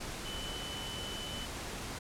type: tone in noise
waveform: sine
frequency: 3007 Hz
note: F#7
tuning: 27 cents sharp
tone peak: -42 dBFS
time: 0.25-1.46 s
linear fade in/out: 10 ms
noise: pink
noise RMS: -41 dBFS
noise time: 0-1.99 s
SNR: -4 dB
effects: low-pass 10000 Hz 12 dB/octave